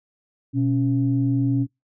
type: tone pair together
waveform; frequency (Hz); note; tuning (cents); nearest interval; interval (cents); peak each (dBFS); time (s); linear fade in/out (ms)
sine; 123.48 / 277.2; B2 / C#4; 0 / 0; octave + major second; 1400; -20; 0.53-1.67; 50
effects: noise-tail reverb RT60 0.2 s tail -24 dB re dry + tanh soft clip ceiling -10 dBFS